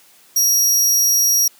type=tone; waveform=sawtooth; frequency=5680 Hz; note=F8; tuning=28 cents sharp; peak=-10 dBFS; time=0.36-1.48 s; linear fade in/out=5 ms; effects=white hiss -50 dBFS RMS until 1.59 s + high-pass 150 Hz 12 dB/octave